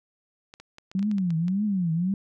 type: clicks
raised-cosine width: 0.2 ms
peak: -27 dBFS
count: 10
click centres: 0.539 / 0.6 / 0.784 / 0.915 / 0.993 / 1.028 / 1.114 / 1.183 / 1.305 / 1.482 s
type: tone with vibrato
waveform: sine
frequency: 185 Hz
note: F#3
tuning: in tune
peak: -22 dBFS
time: 0.95-2.14 s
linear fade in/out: 2 ms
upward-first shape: triangle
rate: 1.8 Hz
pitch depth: 270 cents each way
effects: none